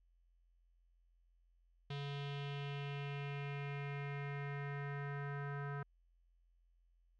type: tone with low-pass filter sweep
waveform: square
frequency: 141.9 Hz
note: C#3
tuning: 41 cents sharp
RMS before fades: -43 dBFS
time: 1.9-5.83 s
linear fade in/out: 5 ms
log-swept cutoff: 3500 to 1500 Hz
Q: 3.4
effects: added 43 Hz sine -69 dBFS peak until 7.19 s